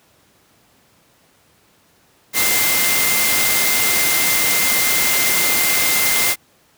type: tone in noise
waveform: sine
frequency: 2088 Hz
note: C7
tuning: 4 cents flat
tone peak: -21 dBFS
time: 2.33-6.36 s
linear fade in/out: 50 ms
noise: white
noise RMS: -17 dBFS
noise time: 2.33-6.36 s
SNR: -7 dB
effects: pink hiss -55 dBFS RMS until 6.77 s + high-pass 100 Hz 12 dB/octave